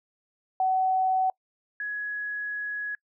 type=tone pair in turn; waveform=sine; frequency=753 / 1677.3 Hz; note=F#5 / G#6; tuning=+30 / +17 cents; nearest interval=octave + major second; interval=1387 cents; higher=second; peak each=-21 / -29 dBFS; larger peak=first; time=0.6-1.3 / 1.8-2.95 s; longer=second; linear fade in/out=2 ms; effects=noise-tail reverb RT60 0.1 s tail -26 dB re dry